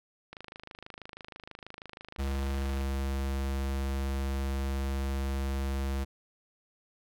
click train, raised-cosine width 0.3 ms, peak -27 dBFS, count 66, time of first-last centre 0.33-2.811 s, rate 26.2 Hz
square tone with pitch glide, 68.3 to 67.87 Hz, C#2 to C#2, -25 to -36 cents, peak -30 dBFS, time 2.18-6.05 s, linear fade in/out 20 ms, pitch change -11 cents, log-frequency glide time 2.56-2.79 s
effects none

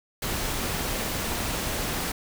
pink noise, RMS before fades -29 dBFS, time 0.22-2.12 s, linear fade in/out 5 ms, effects none

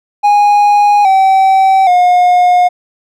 triangle tone with pitch steps, 824 / 768.8 / 717.3 Hz, G#5 / G5 / F5, -14 / -34 / +46 cents, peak -3 dBFS, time 0.23-2.69 s, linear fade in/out 20 ms, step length 820 ms, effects none

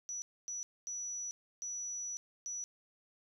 sine tone bursts at uneven times, 5900 Hz, F#8, 6 cents flat, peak -38 dBFS, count 5, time 0.09-0.22 / 0.48-0.63 / 0.87-1.31 / 1.62-2.17 / 2.46-2.64 s, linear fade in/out 0 ms, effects 12-bit

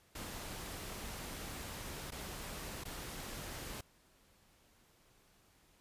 pink noise with dropouts, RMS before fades -45 dBFS, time 0.15-3.81 s, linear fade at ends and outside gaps 5 ms, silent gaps 2.107-2.119 / 2.838-2.852 s, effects pink hiss -68 dBFS RMS until 5.8 s + resampled to 32000 Hz

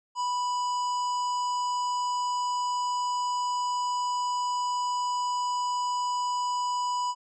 harmonic tone, 987 Hz, B5, 1 cent flat, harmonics 1 / 3 / 5 / 7 / 8, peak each -26 / -42 / -41 / -43 / -50 dBFS, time 0.15-7.15 s, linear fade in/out 50 ms, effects none

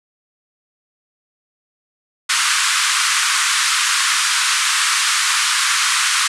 pink band-pass noise, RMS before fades -17 dBFS, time 2.29-6.28 s, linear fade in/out 10 ms, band 1100 to 10000 Hz, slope 48 dB/octave, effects none

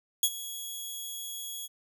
10% pulse tone with ADSR envelope, 3342 Hz, G#7, 10 cents sharp, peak -12 dBFS, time 0.23-1.68 s, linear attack 4 ms, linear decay 56 ms, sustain -17 dB, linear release 29 ms, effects none

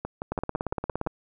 two click trains, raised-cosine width 1 ms, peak -17 / -14 dBFS, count 7 / 14, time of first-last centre 0.05-1.065 / 0.32-1.071 s, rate 5.91 / 17.3 Hz, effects none

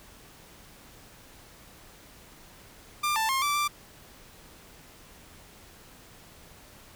sawtooth tone with pitch steps, 1193 / 885 / 1068 / 1165 / 1178 Hz, D6 / A5 / C6 / D6 / D6, +27 / +10 / +35 / -14 / +5 cents, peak -21 dBFS, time 3.03-3.68 s, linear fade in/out 10 ms, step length 130 ms, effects pink hiss -52 dBFS RMS until 6.95 s

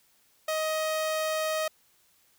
sawtooth tone, 628 Hz, D#5, 16 cents sharp, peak -23 dBFS, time 0.48-1.68 s, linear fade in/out 5 ms, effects white hiss -65 dBFS RMS until 2.38 s

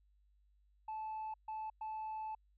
sine tone bursts at uneven times, 871 Hz, A5, 18 cents flat, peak -38 dBFS, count 3, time 0.88-1.34 / 1.48-1.7 / 1.81-2.35 s, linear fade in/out 5 ms, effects tanh soft clip ceiling -38 dBFS + added 50 Hz sine -68 dBFS peak until 2.57 s

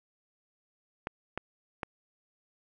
clicks, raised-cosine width 0.5 ms, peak -18 dBFS, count 3, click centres 1.071 / 1.376 / 1.832 s, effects none

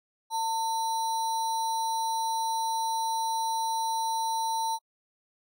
sine tone with sample-and-hold, 900 Hz, A5, 39 cents sharp, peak -26 dBFS, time 0.3-4.79 s, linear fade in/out 50 ms, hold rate 4900 Hz, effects AAC 64 kbps

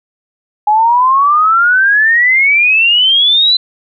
sine exponential sweep, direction up, 830.6 to 4059 Hz, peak -6 dBFS, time 0.67-3.57 s, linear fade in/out 5 ms, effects none

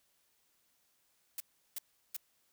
blue noise bursts, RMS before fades -39 dBFS, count 3, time 1.38-2.166 s, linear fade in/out 2 ms, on 22 ms, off 360 ms, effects white hiss -74 dBFS RMS until 2.52 s

